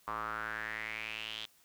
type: tone with band-pass filter sweep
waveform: square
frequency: 55 Hz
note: A1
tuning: in tune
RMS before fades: -40 dBFS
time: 0.07-1.46 s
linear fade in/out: 10 ms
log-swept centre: 1100 to 3400 Hz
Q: 5.5
effects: white hiss -66 dBFS RMS until 1.64 s